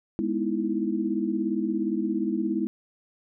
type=chord; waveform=sine; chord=E major seventh; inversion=first; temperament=equal with one note detuned; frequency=207.7 / 246.9 / 312.4 / 329.6 Hz; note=G#3 / B3 / D#4 / E4; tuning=0 / 0 / +7 / 0 cents; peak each=-29 / -31 / -31 / -28 dBFS; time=0.19-2.67 s; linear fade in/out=0 ms; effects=none